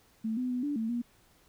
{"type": "tone with pitch steps", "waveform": "sine", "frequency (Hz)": [221.5, 252, 248.4, 290.2, 223.4, 239], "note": ["A3", "B3", "B3", "D4", "A3", "A#3"], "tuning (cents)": [12, 35, 10, -21, 27, 43], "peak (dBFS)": -29, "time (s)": [0.24, 1.02], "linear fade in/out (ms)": 10, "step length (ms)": 130, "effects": ["pink hiss -64 dBFS RMS until 1.48 s"]}